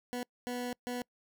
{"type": "tone bursts at uneven times", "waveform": "20% pulse", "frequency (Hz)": 245.8, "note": "B3", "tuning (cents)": -8, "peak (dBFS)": -30, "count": 3, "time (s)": [[0.13, 0.23], [0.47, 0.73], [0.87, 1.02]], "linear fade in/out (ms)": 0, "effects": ["noise-tail reverb RT60 0.1 s tail -26 dB re dry"]}